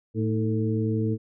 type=harmonic tone with a mistuned harmonic; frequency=110.9 Hz; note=A2; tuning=14 cents sharp; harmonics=1 / 2 / 3 / 4; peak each=-25 / -28 / -30 / -31 dBFS; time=0.14-1.18 s; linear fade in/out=50 ms; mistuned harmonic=3; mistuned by=-65 cents; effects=none